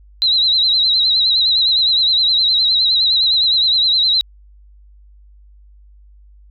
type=tone with vibrato; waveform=sine; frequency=3962 Hz; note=B7; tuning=5 cents sharp; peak=-11 dBFS; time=0.22-4.21 s; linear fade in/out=0 ms; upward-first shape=sine; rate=9.7 Hz; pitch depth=78 cents each way; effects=added 50 Hz sine -42 dBFS peak until 6.5 s